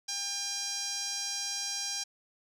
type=tone with band-pass filter; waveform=sawtooth; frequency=802 Hz; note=G5; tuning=39 cents sharp; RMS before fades=-35 dBFS; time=0.08-2.04 s; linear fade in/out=10 ms; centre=5600 Hz; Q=3.8; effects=none